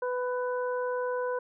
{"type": "harmonic tone", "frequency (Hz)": 497.9, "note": "B4", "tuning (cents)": 14, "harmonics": [1, 2, 3], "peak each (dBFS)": [-29, -35, -39], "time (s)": [0.02, 1.39], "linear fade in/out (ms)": 5, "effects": []}